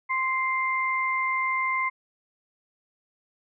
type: tone pair together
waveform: sine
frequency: 1046.5 / 2093 Hz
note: C6 / C7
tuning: 0 / 0 cents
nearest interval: octave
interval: 1200 cents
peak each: -26 dBFS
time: 0.09-1.9 s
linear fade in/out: 20 ms
effects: none